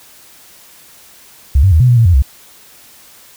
sine tone with pitch steps, 68.6 / 96.3 / 79.4 / 125.6 / 121.6 / 115 / 87.9 / 66.2 Hz, C#2 / G2 / D#2 / B2 / B2 / A#2 / F2 / C2, -17 / -30 / +36 / +30 / -26 / -23 / +12 / +21 cents, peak -5 dBFS, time 1.55-2.222 s, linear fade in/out 5 ms, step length 84 ms, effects white hiss -42 dBFS RMS until 3.36 s

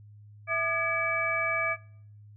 sine tone cluster, 657 / 1209 / 1681 / 2296 Hz, E5 / D6 / G#6 / D7, -6 / +50 / +20 / -40 cents, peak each -32 / -32 / -33 / -28 dBFS, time 0.47-1.77 s, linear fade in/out 50 ms, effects noise-tail reverb RT60 0.6 s tail -23 dB re dry + added 104 Hz sine -48 dBFS peak until 2.36 s

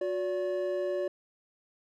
triangle tone pair together, 363.3 / 574.4 Hz, F#4 / D5, -32 / -39 cents, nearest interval minor sixth, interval 793 cents, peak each -30 / -29 dBFS, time 0.01-1.08 s, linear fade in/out 5 ms, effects none

